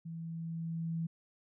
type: tone with level ramp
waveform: sine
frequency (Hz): 164.81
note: E3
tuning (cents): 0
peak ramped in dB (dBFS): -40 to -32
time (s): 0.05-1.07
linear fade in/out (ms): 10
effects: none